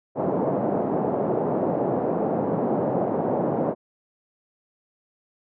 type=band-pass noise; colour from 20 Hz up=white; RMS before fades=-24 dBFS; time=0.15-3.75 s; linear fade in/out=50 ms; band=140 to 690 Hz; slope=24 dB/octave; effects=none